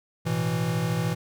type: chord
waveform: square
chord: A suspended second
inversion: none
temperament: equal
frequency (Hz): 110 / 123.47 / 164.81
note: A2 / B2 / E3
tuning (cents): 0 / 0 / 0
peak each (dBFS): -32 / -30 / -27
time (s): 0.25-1.15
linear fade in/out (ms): 20
effects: none